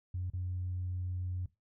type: tone with dropouts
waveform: sine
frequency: 90.7 Hz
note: F#2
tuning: 34 cents flat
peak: -33 dBFS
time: 0.14-1.46 s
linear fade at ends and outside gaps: 5 ms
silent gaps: 0.301-0.335 s
effects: noise-tail reverb RT60 0.2 s tail -18 dB re dry + tanh soft clip ceiling -29 dBFS